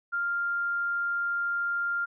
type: tone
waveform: sine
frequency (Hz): 1396.9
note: F6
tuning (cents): 0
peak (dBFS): -26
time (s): 0.12-2.06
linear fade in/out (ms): 20
effects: none